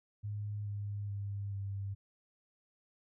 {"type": "tone with pitch steps", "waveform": "sine", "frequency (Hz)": [103.83, 102.16, 100.53, 98.91], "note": ["G#2", "G#2", "G2", "G2"], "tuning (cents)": [0, -28, 44, 16], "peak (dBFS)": -36, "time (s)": [0.23, 1.95], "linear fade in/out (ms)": 20, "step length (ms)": 430, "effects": []}